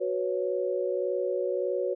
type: chord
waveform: sine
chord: F# suspended fourth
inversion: none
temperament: just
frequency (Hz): 370 / 493.3 / 555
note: F#4 / B4 / C#5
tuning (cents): 0 / -2 / +2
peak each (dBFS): -30 / -31 / -30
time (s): 0-1.95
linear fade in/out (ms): 20
effects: none